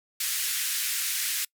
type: band-pass noise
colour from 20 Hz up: white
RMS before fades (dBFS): -29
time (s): 0.2-1.45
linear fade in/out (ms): 5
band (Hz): 1600 to 15000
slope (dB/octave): 24
effects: noise-tail reverb RT60 0.1 s tail -25 dB re dry